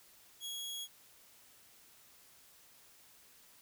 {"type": "tone", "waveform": "sawtooth", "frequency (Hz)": 3322, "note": "G#7", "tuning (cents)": 0, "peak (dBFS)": -37, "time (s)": [0.4, 0.88], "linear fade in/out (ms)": 50, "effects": ["white hiss -62 dBFS RMS until 3.61 s"]}